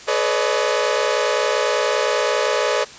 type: tone cluster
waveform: sawtooth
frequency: 429.1 / 496.6 / 562 / 612 Hz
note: A4 / B4 / C#5 / D#5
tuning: -43 / +9 / +24 / -29 cents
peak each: -19 dBFS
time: 0.07-2.85 s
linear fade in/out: 20 ms
effects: white hiss -39 dBFS RMS until 2.98 s + resampled to 16000 Hz